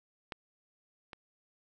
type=clicks; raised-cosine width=0.3 ms; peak=-22 / -28 dBFS; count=2; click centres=0.322 / 1.132 s; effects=none